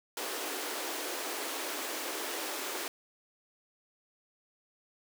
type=high-pass noise; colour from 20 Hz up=pink; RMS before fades=-37 dBFS; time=0.17-2.88 s; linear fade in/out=2 ms; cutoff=290 Hz; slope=48 dB/octave; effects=none